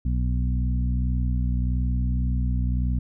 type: harmonic tone with a mistuned harmonic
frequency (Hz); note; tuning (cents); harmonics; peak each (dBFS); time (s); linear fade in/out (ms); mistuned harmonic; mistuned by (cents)
61.74; B1; 0; 1 / 2 / 3 / 4; -22 / -28 / -32 / -34; 0.05-2.99; 5; 1; +20
effects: none